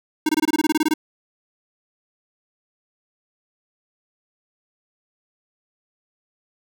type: tone bursts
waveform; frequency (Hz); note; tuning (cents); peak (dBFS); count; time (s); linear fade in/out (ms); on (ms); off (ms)
square; 310; D#4; -6; -16; 13; 0.26-0.939; 5; 31; 23
effects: none